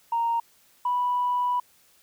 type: tone pair in turn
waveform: sine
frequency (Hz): 929 / 984.2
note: A#5 / B5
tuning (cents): -6 / -6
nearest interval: minor second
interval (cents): 100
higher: second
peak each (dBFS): -21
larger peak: neither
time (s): 0.12-0.4 / 0.85-1.6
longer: second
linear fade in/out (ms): 5
effects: tanh soft clip ceiling -17 dBFS + white hiss -60 dBFS RMS until 2.02 s